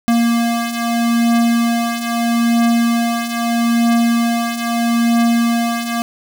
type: beating tone pair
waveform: square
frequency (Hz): 233.1 / 233.88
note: A#3 / A#3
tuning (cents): 0 / +6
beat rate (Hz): 0.78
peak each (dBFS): -20 / -15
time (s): 0.08-6.02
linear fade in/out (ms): 0
effects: none